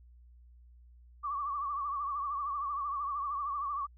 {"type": "tone with vibrato", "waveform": "sine", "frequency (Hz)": 1143, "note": "D6", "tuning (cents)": -47, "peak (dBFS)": -32, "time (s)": [1.23, 3.87], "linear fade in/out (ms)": 20, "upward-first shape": "triangle", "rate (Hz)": 13, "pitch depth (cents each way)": 100, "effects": ["added 60 Hz sine -54 dBFS peak until 3.97 s"]}